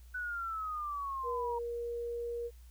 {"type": "exponential sweep", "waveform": "sine", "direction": "down", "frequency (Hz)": [1500, 937], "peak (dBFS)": -35, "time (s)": [0.14, 1.59], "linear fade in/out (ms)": 10}
{"type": "tone with pitch glide", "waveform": "sine", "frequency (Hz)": [479.7, 472.8], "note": ["A#4", "A#4"], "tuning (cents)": [50, 24], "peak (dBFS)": -35, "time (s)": [1.23, 2.51], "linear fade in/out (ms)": 50, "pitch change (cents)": -26, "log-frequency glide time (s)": [1.36, 1.45]}
{"effects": ["added 60 Hz sine -51 dBFS peak until 2.7 s", "white hiss -67 dBFS RMS until 2.7 s"]}